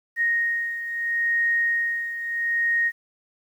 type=beating tone pair; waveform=sine; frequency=1864.7 / 1865.45 Hz; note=A#6 / A#6; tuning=0 / +1 cents; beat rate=0.75 Hz; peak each=-22 / -28 dBFS; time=0.16-2.92 s; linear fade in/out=50 ms; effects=9-bit